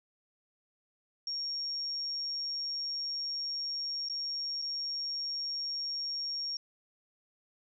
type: tone with dropouts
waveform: sine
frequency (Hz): 5550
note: F8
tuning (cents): -12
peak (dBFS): -33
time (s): 1.27-6.57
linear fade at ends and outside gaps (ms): 2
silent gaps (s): 4.087-4.097 / 4.618-4.622
effects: none